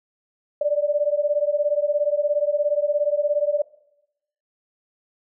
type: beating tone pair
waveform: sine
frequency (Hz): 580 / 597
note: D5 / D5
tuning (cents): -22 / +28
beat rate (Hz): 17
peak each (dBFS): -21 / -22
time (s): 0.61-3.62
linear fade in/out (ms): 5
effects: noise-tail reverb RT60 0.8 s tail -19 dB re dry